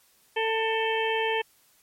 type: harmonic tone with a mistuned harmonic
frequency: 445.8 Hz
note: A4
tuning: 23 cents sharp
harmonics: 1 / 2 / 4 / 5 / 6 / 7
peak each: -27 / -29 / -32 / -36 / -33 / -34 dBFS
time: 0.36-1.42 s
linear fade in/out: 10 ms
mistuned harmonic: 6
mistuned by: -25 cents
effects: white hiss -62 dBFS RMS until 1.82 s + MP3 64 kbps